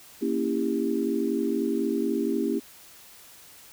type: chord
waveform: sine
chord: A# diminished seventh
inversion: none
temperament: equal with one note detuned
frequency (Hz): 233.1 / 277.2 / 329.6 / 399.1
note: A#3 / C#4 / E4 / G4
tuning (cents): 0 / 0 / 0 / +31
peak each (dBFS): -29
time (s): 0.21-2.6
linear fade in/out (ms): 20
effects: white hiss -50 dBFS RMS until 3.72 s